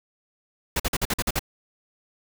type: noise bursts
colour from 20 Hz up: pink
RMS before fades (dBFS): -24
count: 8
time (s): 0.76-1.393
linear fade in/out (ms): 5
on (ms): 38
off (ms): 47
effects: none